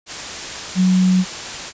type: tone in noise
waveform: sine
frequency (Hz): 185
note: F#3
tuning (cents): 0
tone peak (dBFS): -11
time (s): 0.75-1.25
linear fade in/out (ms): 50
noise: white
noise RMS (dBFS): -28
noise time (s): 0.06-1.73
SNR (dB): +14
effects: resampled to 16000 Hz